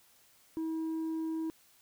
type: tone with tanh clipping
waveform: sine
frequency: 321.6 Hz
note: E4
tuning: 43 cents flat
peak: -33 dBFS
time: 0.57-1.5 s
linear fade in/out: 0 ms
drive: 3 dB
effects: white hiss -64 dBFS RMS until 1.81 s